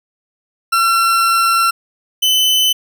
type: tone pair in turn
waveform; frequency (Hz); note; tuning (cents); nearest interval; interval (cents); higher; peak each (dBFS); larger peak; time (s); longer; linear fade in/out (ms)
40% pulse; 1356 / 3028; E6 / F#7; +49 / +39; octave + major second; 1390; second; -10; neither; 0.72-1.71 / 2.22-2.73; first; 10
effects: none